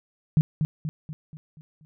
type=tone with echo; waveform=sine; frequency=154.1 Hz; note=D#3; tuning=16 cents flat; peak=-14 dBFS; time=0.37-0.41 s; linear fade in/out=0 ms; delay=240 ms; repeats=6; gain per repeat=-6 dB; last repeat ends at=1.85 s; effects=none